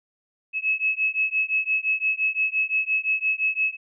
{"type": "beating tone pair", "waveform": "sine", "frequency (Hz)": [2579, 2584.8], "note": ["E7", "E7"], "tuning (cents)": [-39, -35], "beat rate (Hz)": 5.8, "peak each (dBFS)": -24, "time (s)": [0.53, 3.77], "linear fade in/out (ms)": 50, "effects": []}